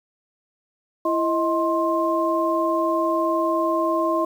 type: tone cluster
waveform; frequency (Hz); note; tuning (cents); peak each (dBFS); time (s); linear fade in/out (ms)
sine; 333.8 / 632 / 1055; E4 / D#5 / C6; +22 / +27 / +14; -23; 1.05-4.25; 5
effects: 8-bit